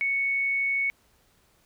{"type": "tone", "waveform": "sine", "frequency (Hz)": 2217, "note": "C#7", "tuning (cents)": 0, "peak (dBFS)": -23, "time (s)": [0.01, 0.9], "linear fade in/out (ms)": 0, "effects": ["pink hiss -64 dBFS RMS until 1.65 s"]}